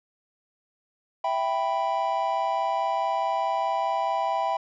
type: chord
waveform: triangle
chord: E minor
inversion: none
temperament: equal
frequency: 659.3 / 784 / 987.8 Hz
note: E5 / G5 / B5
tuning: 0 / 0 / 0 cents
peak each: -27 / -25 / -26 dBFS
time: 1.24-4.57 s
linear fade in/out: 5 ms
effects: resampled to 16000 Hz